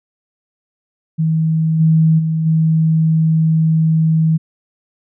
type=tone with level steps; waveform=sine; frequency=160 Hz; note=D#3; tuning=49 cents sharp; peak=-12 / -8 / -14 / -10 dBFS; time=1.18-4.38 s; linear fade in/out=20 ms; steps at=1.79 / 2.18 / 2.45 s; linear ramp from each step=20 ms; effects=none